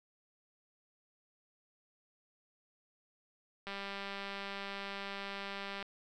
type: click train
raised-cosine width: 0.3 ms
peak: -26 dBFS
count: 428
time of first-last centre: 3.67-5.827 s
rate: 198 Hz
effects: none